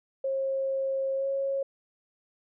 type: tone with pitch glide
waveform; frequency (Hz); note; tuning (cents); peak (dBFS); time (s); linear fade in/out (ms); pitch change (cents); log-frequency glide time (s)
sine; 538 to 546.5; C5 to C#5; +48 to -25; -26; 0.24-1.63; 5; +27; 1.15-1.27
effects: none